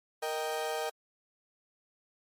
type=chord; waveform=35% pulse; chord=Eb major; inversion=second; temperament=equal; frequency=466.2 / 622.3 / 784 Hz; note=Bb4 / Eb5 / G5; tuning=0 / 0 / 0 cents; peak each=-34 / -35 / -35 dBFS; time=0.22-0.9 s; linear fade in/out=10 ms; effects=MP3 64 kbps